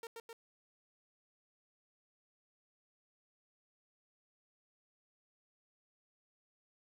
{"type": "tone with echo", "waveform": "sawtooth", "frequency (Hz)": 459, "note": "A#4", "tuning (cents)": -27, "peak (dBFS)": -40, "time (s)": [0.03, 0.07], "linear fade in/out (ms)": 2, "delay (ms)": 130, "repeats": 2, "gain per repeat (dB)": -2, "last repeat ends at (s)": 0.33, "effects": []}